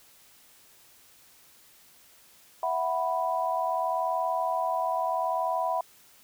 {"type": "chord", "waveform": "sine", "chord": "E suspended second", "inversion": "none", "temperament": "equal", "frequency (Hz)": [659.3, 740, 987.8], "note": ["E5", "F#5", "B5"], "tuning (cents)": [0, 0, 0], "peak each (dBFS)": [-30, -30, -29], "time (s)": [2.63, 5.81], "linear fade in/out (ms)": 2, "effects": ["white hiss -57 dBFS RMS until 6.23 s"]}